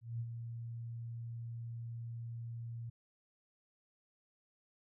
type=tone with ADSR envelope; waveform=sine; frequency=116.54 Hz; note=A#2; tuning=in tune; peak=-35 dBFS; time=0.01-2.9 s; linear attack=190 ms; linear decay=53 ms; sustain=-6 dB; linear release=9 ms; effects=none